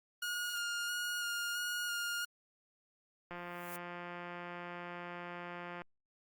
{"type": "tone with vibrato", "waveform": "sawtooth", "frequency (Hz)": 1428, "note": "F6", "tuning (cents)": 38, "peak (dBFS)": -32, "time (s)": [0.22, 2.25], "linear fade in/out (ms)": 5, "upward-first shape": "square", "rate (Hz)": 1.5, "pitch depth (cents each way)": 14}
{"type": "click train", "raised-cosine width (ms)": 0.5, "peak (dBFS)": -30, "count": 440, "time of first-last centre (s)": [3.31, 5.819], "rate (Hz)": 175}
{"type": "noise with exponential growth", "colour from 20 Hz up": "violet", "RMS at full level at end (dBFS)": -44, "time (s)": [3.35, 3.76], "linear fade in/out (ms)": 0, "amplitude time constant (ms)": 88}
{"effects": ["Opus 32 kbps"]}